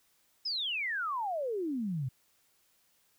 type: exponential sweep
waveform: sine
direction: down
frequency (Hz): 5274 to 121.4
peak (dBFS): -31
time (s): 0.45-2.09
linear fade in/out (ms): 10
effects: white hiss -70 dBFS RMS until 3.18 s